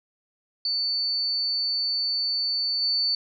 sine tone with level steps, 4500 Hz, C#8, 25 cents sharp, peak -23 / -21 dBFS, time 0.65-3.15 s, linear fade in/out 2 ms, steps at 2.81 s, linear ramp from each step 20 ms, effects none

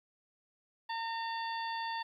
harmonic tone with a mistuned harmonic, 913 Hz, A#5, 36 cents flat, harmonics 1 / 2 / 3 / 4 / 5, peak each -36 / -42 / -49 / -47 / -47 dBFS, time 0.89-2.03 s, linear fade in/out 10 ms, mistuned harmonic 4, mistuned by -76 cents, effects 12-bit

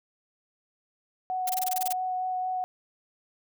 sine tone with vibrato, 740 Hz, F#5, in tune, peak -27 dBFS, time 1.3-2.64 s, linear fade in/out 0 ms, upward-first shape sine, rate 4.4 Hz, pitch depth 9 cents each way
blue noise bursts, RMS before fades -30 dBFS, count 10, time 1.47-1.928 s, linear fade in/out 5 ms, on 26 ms, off 22 ms
effects none

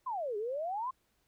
sine exponential two-way sweep, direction down then up, 1079 to 401 to 1079 Hz, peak -33 dBFS, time 0.06-0.91 s, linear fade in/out 10 ms, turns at 0.37 s, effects pink hiss -75 dBFS RMS until 1.27 s

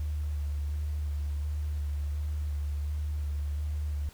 sine tone with vibrato, 73.8 Hz, D2, 9 cents sharp, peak -29 dBFS, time 0-4.09 s, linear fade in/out 0 ms, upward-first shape square, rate 1.4 Hz, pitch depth 20 cents each way, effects pink hiss -55 dBFS RMS until 4.13 s

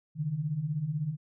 sine beating tone pair, 138.59 / 154.59 Hz, C#3 / D#3, 0 / -11 cents, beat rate 16 Hz, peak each -35 / -30 dBFS, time 0.15-1.17 s, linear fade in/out 50 ms, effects none

